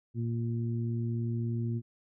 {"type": "harmonic tone", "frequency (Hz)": 116.54, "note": "A#2", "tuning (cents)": 0, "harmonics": [1, 2, 3], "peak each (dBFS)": [-30, -36, -42], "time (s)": [0.14, 1.82], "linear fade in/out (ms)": 50, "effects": []}